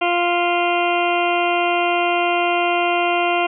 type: harmonic tone with a mistuned harmonic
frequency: 349.2 Hz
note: F4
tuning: in tune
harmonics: 1 / 2 / 3 / 4 / 6 / 7 / 8 / 9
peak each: -22 / -19 / -25 / -27 / -28 / -28 / -25 / -32 dBFS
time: 0.01-3.47 s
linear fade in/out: 10 ms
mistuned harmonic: 8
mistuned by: -18 cents
effects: none